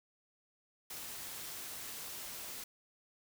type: noise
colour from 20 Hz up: white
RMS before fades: -45 dBFS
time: 0.9-2.64 s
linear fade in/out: 5 ms
effects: none